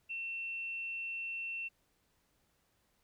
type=tone; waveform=sine; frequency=2700 Hz; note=E7; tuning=41 cents sharp; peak=-37 dBFS; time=0.09-1.69 s; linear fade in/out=20 ms; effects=pink hiss -75 dBFS RMS until 3.03 s